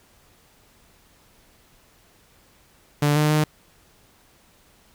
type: tone with pitch steps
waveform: sawtooth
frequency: 146.7 / 151.1 / 152.7 Hz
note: D3 / D3 / D#3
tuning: -2 / +50 / -32 cents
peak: -13 dBFS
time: 3.02-3.44 s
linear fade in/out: 5 ms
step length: 140 ms
effects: pink hiss -57 dBFS RMS until 4.94 s